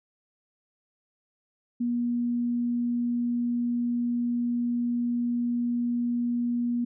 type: tone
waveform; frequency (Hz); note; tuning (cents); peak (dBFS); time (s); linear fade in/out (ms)
sine; 240; B3; -49; -24; 1.8-6.85; 10
effects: none